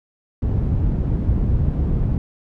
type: low-pass noise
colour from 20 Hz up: white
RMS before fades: -19 dBFS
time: 0.42-2.18 s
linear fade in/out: 2 ms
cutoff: 110 Hz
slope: 12 dB/octave
effects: none

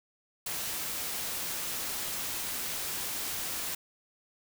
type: noise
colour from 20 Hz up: white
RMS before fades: -35 dBFS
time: 0.46-3.75 s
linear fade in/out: 5 ms
effects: none

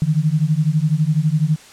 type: beating tone pair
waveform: sine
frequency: 148.7 / 160.7 Hz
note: D3 / E3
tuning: +22 / -44 cents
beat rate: 12 Hz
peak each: -17 dBFS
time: 0.02-1.56 s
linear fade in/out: 0 ms
effects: white hiss -43 dBFS RMS until 1.72 s + low-pass 8000 Hz 12 dB/octave

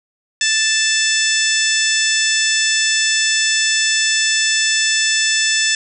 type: harmonic tone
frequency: 880 Hz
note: A5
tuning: in tune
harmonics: 2 / 3 / 4 / 5 / 6 / 7 / 8 / 9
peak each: -19 / -22 / -21 / -31 / -20 / -25 / -24 / -23 dBFS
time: 0.41-5.75 s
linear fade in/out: 2 ms
effects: none

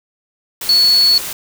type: tone in noise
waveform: sine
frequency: 4405 Hz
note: C#8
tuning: 12 cents flat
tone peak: -8 dBFS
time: 0.69-1.18 s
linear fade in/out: 2 ms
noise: white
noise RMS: -25 dBFS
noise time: 0.61-1.33 s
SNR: +14 dB
effects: none

